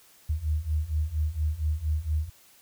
sine beating tone pair, 74.6 / 78.9 Hz, D2 / D#2, +28 / +25 cents, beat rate 4.3 Hz, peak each -29 / -27 dBFS, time 0.29-2.3 s, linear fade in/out 10 ms, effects white hiss -57 dBFS RMS until 2.61 s

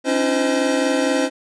square tone cluster, 272.4 / 296.6 / 336.4 / 516 / 630 Hz, C#4 / D4 / E4 / C5 / D#5, -30 / +17 / +35 / -24 / +21 cents, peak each -22 / -26 / -27 / -22 / -26 dBFS, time 0.04-1.3 s, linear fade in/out 50 ms, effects resampled to 22050 Hz

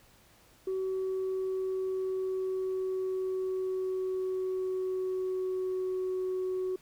sine tone with pitch glide, 378.5 to 371.4 Hz, F#4 to F#4, +39 to +7 cents, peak -28 dBFS, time 0.67-6.76 s, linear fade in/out 5 ms, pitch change -32 cents, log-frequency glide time 0.78-6.19 s, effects tanh soft clip ceiling -27 dBFS + pink hiss -61 dBFS RMS until 6.81 s

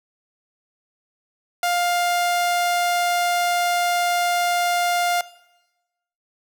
sawtooth tone, 703 Hz, F5, 11 cents sharp, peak -15 dBFS, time 1.63-5.21 s, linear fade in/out 2 ms, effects noise-tail reverb RT60 1.0 s tail -19 dB re dry

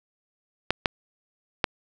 clicks, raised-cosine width 0.3 ms, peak -4 dBFS, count 3, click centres 0.706 / 0.858 / 1.642 s, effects none

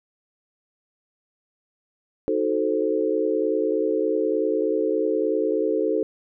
sine chord, D# diminished seventh, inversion none, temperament equal, 311.1 / 370 / 440 / 523.3 Hz, D#4 / F#4 / A4 / C5, 0 / 0 / 0 / 0 cents, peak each -26 / -27 / -23 / -27 dBFS, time 2.28-6.03 s, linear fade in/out 0 ms, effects none

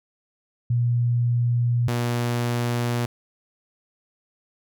sine / sawtooth tone pair in turn, 120 / 120 Hz, B2 / B2, -49 / -49 cents, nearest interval unison, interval 0 cents, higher neither, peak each -18 dBFS, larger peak neither, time 0.7-1.88 / 1.88-3.06 s, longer neither, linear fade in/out 5 ms, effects none

